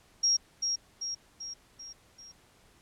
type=tone with echo; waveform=sine; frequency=5600 Hz; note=F8; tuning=4 cents sharp; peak=-22 dBFS; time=0.23-0.37 s; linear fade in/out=10 ms; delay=390 ms; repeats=5; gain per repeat=-5 dB; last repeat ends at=2.32 s; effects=pink hiss -62 dBFS RMS until 2.81 s + low-pass 11000 Hz 12 dB/octave